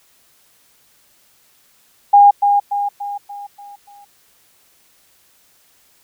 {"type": "tone with echo", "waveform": "sine", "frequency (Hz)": 812, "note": "G#5", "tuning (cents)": -39, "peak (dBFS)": -4, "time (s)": [2.13, 2.31], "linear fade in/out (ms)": 10, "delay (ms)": 290, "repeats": 6, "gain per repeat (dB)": -6, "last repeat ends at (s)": 4.05, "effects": ["white hiss -55 dBFS RMS until 6.03 s"]}